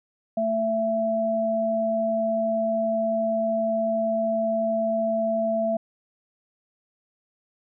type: tone pair together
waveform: sine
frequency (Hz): 223 / 666.3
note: A3 / E5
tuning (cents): +23 / +18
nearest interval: octave + perfect fifth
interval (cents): 1895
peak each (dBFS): -28 / -22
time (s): 0.37-5.77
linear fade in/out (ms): 5
effects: none